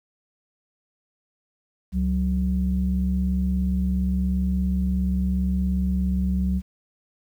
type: tone pair together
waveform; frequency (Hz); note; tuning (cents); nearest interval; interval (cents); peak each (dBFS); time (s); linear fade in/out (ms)
sine; 68.99 / 186.1; C#2 / F#3; -8 / +10; octave + perfect fourth; 1718; -22; 1.92-6.62; 50
effects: tanh soft clip ceiling -13 dBFS + 9-bit